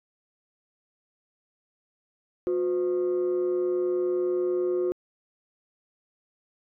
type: tone pair together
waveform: sine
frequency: 360.6 / 510 Hz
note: F#4 / C5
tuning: -45 / -44 cents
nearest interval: tritone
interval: 601 cents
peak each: -22 / -30 dBFS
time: 2.47-4.92 s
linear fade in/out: 0 ms
effects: tanh soft clip ceiling -20 dBFS